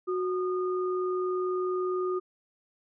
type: tone pair together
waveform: sine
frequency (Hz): 367.1 / 1222.7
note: F#4 / D#6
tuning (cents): -14 / -31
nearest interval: octave + major sixth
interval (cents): 2083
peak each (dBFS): -27 / -35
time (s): 0.07-2.2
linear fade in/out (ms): 20
effects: none